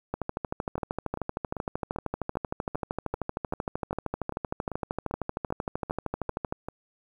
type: two click trains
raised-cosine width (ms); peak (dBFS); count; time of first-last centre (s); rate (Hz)
1; -20 / -15; 16 / 84; 0.78-6.686 / 0.14-6.525; 2.54 / 13
effects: 9-bit